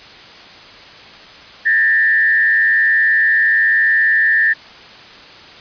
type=tone with frequency modulation; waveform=sine; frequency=1783 Hz; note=A6; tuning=22 cents sharp; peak=-10 dBFS; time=1.65-4.54 s; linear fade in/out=20 ms; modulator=101 Hz; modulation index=0.84; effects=white hiss -38 dBFS RMS until 5.6 s + resampled to 11025 Hz